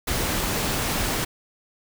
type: noise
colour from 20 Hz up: pink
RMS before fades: -25 dBFS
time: 0.07-1.25 s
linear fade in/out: 10 ms
effects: none